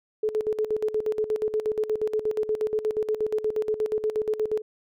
sine tone with tremolo, 430.4 Hz, A4, 38 cents flat, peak -21 dBFS, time 0.23-4.62 s, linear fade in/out 5 ms, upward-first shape square, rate 8.4 Hz, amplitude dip 75%, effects none

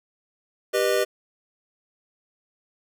square chord, G augmented, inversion none, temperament just, 392 / 490 / 612.5 Hz, G4 / B4 / D#5, 0 / -14 / -27 cents, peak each -25 dBFS, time 0.73-1.05 s, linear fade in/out 20 ms, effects none

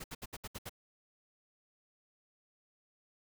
pink noise bursts, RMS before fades -43 dBFS, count 7, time 0-0.695 s, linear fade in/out 10 ms, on 41 ms, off 68 ms, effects none

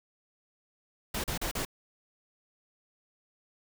pink noise bursts, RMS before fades -33 dBFS, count 4, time 1.14-1.651 s, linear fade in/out 5 ms, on 100 ms, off 37 ms, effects none

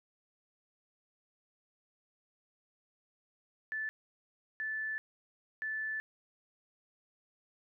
sine tone bursts at uneven times, 1749 Hz, A6, 11 cents flat, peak -34 dBFS, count 3, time 3.72-3.89 / 4.6-4.98 / 5.62-6 s, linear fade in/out 0 ms, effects none

